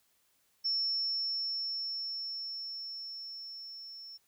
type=tone with level ramp; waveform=sine; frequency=5400 Hz; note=E8; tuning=41 cents sharp; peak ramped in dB=-28 to -45 dBFS; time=0.64-4.18 s; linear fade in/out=20 ms; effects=white hiss -72 dBFS RMS until 4.27 s